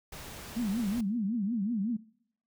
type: noise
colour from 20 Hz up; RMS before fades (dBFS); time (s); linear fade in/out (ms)
pink; -44; 0.12-1.01; 5
type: tone with vibrato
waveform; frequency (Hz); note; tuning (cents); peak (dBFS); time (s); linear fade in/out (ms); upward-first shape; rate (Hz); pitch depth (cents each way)
sine; 216.2; A3; -30; -28; 0.56-1.97; 10; triangle; 5.4; 260
effects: noise-tail reverb RT60 0.7 s tail -23 dB re dry